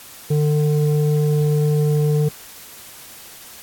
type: tone with low-pass filter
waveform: square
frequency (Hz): 149.7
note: D3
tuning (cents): +33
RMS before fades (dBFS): -17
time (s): 0.3-2.29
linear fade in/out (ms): 10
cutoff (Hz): 360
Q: 6.7
effects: white hiss -40 dBFS RMS until 3.62 s + AAC 64 kbps